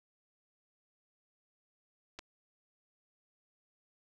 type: clicks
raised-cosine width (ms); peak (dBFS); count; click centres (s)
0.2; -28; 2; 2.189 / 2.192
effects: none